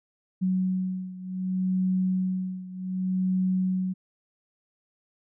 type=beating tone pair; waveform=sine; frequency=185.6 / 186.26 Hz; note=F#3 / F#3; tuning=+6 / +12 cents; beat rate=0.66 Hz; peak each=-26 / -29 dBFS; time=0.41-3.94 s; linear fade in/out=20 ms; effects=none